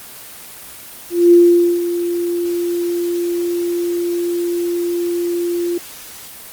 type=tone with ADSR envelope; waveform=sine; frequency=347 Hz; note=F4; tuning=11 cents flat; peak=-4 dBFS; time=1.1-5.78 s; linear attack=220 ms; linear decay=480 ms; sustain=-12 dB; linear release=5 ms; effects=white hiss -35 dBFS RMS until 6.52 s + Opus 24 kbps